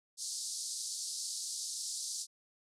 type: band-pass noise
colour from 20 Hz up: pink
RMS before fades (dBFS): -40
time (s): 0.17-2.27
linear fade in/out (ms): 50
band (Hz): 4300 to 9900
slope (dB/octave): 48
effects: none